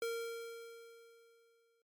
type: tone with exponential decay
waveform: square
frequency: 462.3 Hz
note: A#4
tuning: 14 cents flat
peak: -35 dBFS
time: 0.02-1.82 s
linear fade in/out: 2 ms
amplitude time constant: 390 ms
effects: noise-tail reverb RT60 0.2 s tail -25 dB re dry + MP3 96 kbps